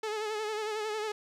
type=tone with vibrato; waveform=sawtooth; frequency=429.1 Hz; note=A4; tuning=43 cents flat; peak=-28 dBFS; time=0.03-1.12 s; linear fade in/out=5 ms; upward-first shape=sine; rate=11 Hz; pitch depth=49 cents each way; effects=low-pass 7000 Hz 12 dB/octave + 11-bit